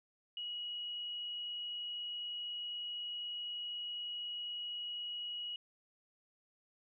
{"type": "tone with frequency modulation", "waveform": "sine", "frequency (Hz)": 2908, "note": "F#7", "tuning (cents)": -31, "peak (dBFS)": -39, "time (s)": [0.37, 5.56], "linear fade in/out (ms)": 2, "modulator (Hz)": 38.3, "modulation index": 0.25, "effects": []}